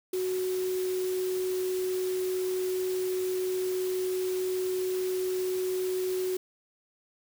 sine tone in noise, 370 Hz, F#4, in tune, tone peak -27 dBFS, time 0.13-6.37 s, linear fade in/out 5 ms, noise white, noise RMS -42 dBFS, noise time 0.13-6.37 s, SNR +12 dB, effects none

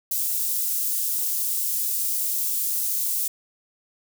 white high-pass noise, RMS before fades -25 dBFS, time 0.11-3.28 s, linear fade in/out 5 ms, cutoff 8500 Hz, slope 12 dB/octave, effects none

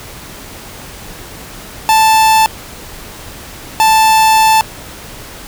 45% pulse tone bursts at uneven times, 880 Hz, A5, in tune, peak -6 dBFS, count 2, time 1.89-2.46 / 3.8-4.61 s, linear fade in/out 0 ms, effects pink hiss -31 dBFS RMS until 5.47 s

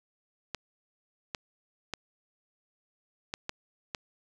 clicks, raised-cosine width 0.2 ms, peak -16 dBFS, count 6, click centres 0.547 / 1.348 / 1.937 / 3.339 / 3.494 / 3.948 s, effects none

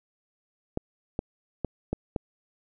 clicks, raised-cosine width 2 ms, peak -14 dBFS, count 5, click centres 0.774 / 1.191 / 1.647 / 1.93 / 2.162 s, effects none

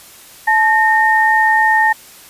sine tone pair together, 868 / 1835.5 Hz, A5 / A#6, -24 / -27 cents, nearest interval octave + minor second, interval 1297 cents, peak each -12 dBFS, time 0.47-1.93 s, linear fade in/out 10 ms, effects white hiss -40 dBFS RMS until 2.29 s + resampled to 32000 Hz

